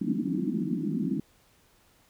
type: band-pass noise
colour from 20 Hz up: pink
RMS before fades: -29 dBFS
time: 0.01-1.2 s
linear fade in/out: 5 ms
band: 160 to 340 Hz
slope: 96 dB/octave
effects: pink hiss -63 dBFS RMS until 2.09 s

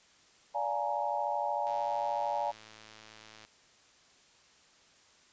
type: chord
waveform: sine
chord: Bb dominant seventh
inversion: first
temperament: just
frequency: 582.7 / 699.2 / 839.1 / 932.3 Hz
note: D5 / F5 / Ab5 / Bb5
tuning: -14 / +2 / +18 / 0 cents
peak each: -36 / -37 / -33 / -36 dBFS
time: 0.54-2.52 s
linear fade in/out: 20 ms
type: click train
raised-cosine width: 0.2 ms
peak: -34 dBFS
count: 195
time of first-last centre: 1.67-3.45 s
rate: 109 Hz
effects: white hiss -62 dBFS RMS until 5.32 s + resampled to 16000 Hz

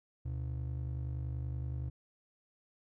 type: ring-modulated tone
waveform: triangle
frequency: 99.7 Hz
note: G2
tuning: 30 cents sharp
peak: -30 dBFS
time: 0.25-1.9 s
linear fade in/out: 10 ms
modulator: 25.3 Hz
effects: none

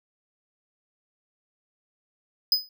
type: tone with exponential decay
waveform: square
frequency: 5010 Hz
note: D#8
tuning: 11 cents sharp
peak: -15 dBFS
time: 2.52-2.69 s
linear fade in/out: 2 ms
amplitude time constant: 36 ms
effects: none

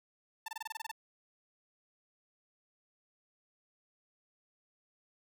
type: tone bursts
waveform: sawtooth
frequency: 890 Hz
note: A5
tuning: 20 cents sharp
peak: -34 dBFS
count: 10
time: 0.46-0.915 s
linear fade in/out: 5 ms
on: 23 ms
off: 25 ms
effects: none

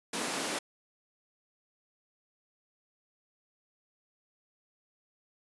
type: high-pass noise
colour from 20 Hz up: pink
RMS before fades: -34 dBFS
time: 0.13-0.59 s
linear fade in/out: 5 ms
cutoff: 210 Hz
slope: 24 dB/octave
effects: resampled to 24000 Hz

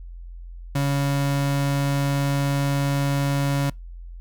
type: tone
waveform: 35% pulse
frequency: 140.3 Hz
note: C#3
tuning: 21 cents sharp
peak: -18 dBFS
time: 0.75-3.7 s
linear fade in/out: 5 ms
effects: noise-tail reverb RT60 0.2 s tail -25 dB re dry + added 43 Hz sine -35 dBFS peak until 4.2 s

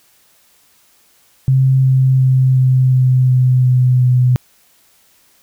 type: tone with pitch steps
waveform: sine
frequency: 132.3 / 131.31 / 130.33 / 129.35 / 128.39 / 127.42 / 126.47 / 125.53 Hz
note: C3 / C3 / C3 / C3 / C3 / C3 / B2 / B2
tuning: +20 / +7 / -6 / -19 / -32 / -45 / +42 / +29 cents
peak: -8 dBFS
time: 1.48-4.36 s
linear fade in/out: 0 ms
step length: 360 ms
effects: white hiss -53 dBFS RMS until 5.42 s

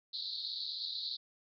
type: band-pass noise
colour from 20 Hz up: pink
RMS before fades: -40 dBFS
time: 0.13-1.17 s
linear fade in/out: 10 ms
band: 3800 to 4500 Hz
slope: 96 dB/octave
effects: none

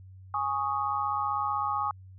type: chord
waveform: sine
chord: Ab suspended fourth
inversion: none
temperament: equal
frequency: 830.6 / 1108.7 / 1244.5 Hz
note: Ab5 / Db6 / Eb6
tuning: 0 / 0 / 0 cents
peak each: -31 dBFS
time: 0.34-1.91 s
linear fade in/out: 2 ms
effects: added 94 Hz sine -46 dBFS peak until 2.18 s

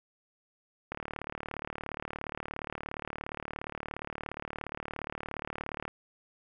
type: click train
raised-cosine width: 0.5 ms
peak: -21 dBFS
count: 185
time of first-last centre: 0.92-5.88 s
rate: 37.1 Hz
effects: none

